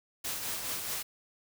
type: noise with tremolo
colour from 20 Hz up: white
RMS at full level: -34 dBFS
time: 0.24-1.03 s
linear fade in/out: 10 ms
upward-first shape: triangle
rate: 4.7 Hz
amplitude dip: 45%
effects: none